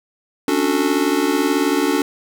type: chord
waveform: square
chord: D major seventh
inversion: third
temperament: just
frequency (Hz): 275.3 / 293.7 / 367.1 / 440.5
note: C#4 / D4 / F#4 / A4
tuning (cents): -12 / 0 / -14 / +2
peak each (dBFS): -23 / -20 / -22 / -24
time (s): 0.48-2.02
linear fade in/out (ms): 2
effects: none